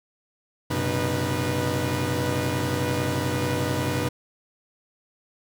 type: tone cluster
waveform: sawtooth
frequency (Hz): 93.8 / 122.7 / 134 / 306 / 489.2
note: F#2 / B2 / C3 / D#4 / B4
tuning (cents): +24 / -11 / +42 / -29 / -16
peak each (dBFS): -26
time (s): 0.7-4.09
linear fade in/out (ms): 10
effects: none